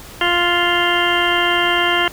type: harmonic tone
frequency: 349.2 Hz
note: F4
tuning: in tune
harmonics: 1 / 2 / 3 / 4 / 5 / 6 / 8 / 9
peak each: -22 / -22 / -22 / -22 / -22 / -22 / -22 / -22 dBFS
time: 0.21-2.08 s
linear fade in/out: 2 ms
effects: pink hiss -37 dBFS RMS until 2.12 s